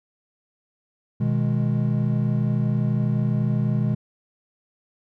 triangle chord, G# minor, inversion first, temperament equal, 123.47 / 155.56 / 207.7 Hz, B2 / D#3 / G#3, 0 / 0 / 0 cents, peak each -20 / -23 / -23 dBFS, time 1.2-3.95 s, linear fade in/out 10 ms, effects none

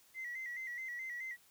sine tone with vibrato, 2000 Hz, B6, 21 cents sharp, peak -39 dBFS, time 0.14-1.37 s, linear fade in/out 50 ms, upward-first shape square, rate 4.7 Hz, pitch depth 60 cents each way, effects tanh soft clip ceiling -36 dBFS + white hiss -66 dBFS RMS until 1.5 s

